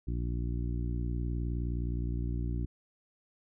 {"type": "harmonic tone", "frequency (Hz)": 59.4, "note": "A#1", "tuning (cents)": 33, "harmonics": [1, 2, 3, 4, 5, 6], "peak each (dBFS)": [-32, -36, -42, -45, -43, -48], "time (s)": [0.07, 2.66], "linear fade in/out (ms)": 10, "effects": []}